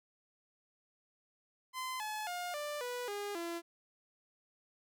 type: tone with pitch steps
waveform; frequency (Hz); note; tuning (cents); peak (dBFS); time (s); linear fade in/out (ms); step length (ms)
sawtooth; 1029 / 855.3 / 711 / 591 / 491.3 / 408.4 / 339.4; C6 / A5 / F5 / D5 / B4 / G#4 / F4; -29 / -49 / +31 / +11 / -9 / -29 / -49; -34; 1.73-3.62; 50; 270
effects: none